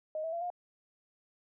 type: tone with pitch steps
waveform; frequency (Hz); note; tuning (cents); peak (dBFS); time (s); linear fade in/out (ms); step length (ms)
sine; 622.3 / 650.2 / 679.4 / 709.9; D#5 / E5 / F5 / F5; 0 / -24 / -48 / +28; -33; 0.15-0.502; 2; 88
effects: none